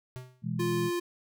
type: tone with exponential decay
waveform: square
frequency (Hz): 127.1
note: C3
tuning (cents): -50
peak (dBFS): -36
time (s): 0.16-0.47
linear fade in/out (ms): 0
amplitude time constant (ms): 67
type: chord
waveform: sine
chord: E major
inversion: second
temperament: equal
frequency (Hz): 123.47 / 164.81 / 207.7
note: B2 / E3 / G#3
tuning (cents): 0 / 0 / 0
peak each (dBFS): -34 / -33 / -35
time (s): 0.42-0.91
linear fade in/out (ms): 50
type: tone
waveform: square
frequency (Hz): 349.2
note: F4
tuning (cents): 0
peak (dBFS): -29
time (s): 0.59-1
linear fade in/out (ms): 10
effects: none